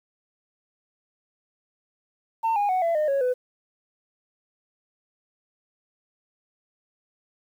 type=tone with pitch steps; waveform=sine; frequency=903 / 818.5 / 742 / 672.6 / 609.7 / 552.7 / 501 Hz; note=A5 / G#5 / F#5 / E5 / D#5 / C#5 / B4; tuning=+45 / -25 / +5 / +35 / -35 / -5 / +25 cents; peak=-18 dBFS; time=2.43-3.34 s; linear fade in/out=20 ms; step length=130 ms; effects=tanh soft clip ceiling -19 dBFS + 9-bit